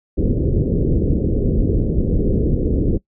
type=low-pass noise; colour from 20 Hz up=pink; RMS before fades=-17 dBFS; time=0.17-2.98 s; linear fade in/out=10 ms; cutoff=480 Hz; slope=48 dB/octave; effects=noise-tail reverb RT60 0.1 s tail -21 dB re dry